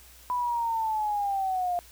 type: linear sweep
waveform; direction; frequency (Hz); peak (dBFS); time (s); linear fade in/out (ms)
sine; down; 996 to 698.5; -25; 0.3-1.79; 0
effects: added 60 Hz sine -54 dBFS peak until 1.91 s + white hiss -53 dBFS RMS until 1.91 s